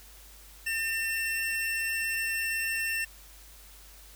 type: tone pair together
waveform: square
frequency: 1804.4 / 2702 Hz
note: A6 / E7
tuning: +43 / +42 cents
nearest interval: perfect fifth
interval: 699 cents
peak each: -32 / -32 dBFS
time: 0.66-3.05 s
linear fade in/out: 10 ms
effects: added 50 Hz sine -52 dBFS peak until 4.15 s + white hiss -53 dBFS RMS until 4.15 s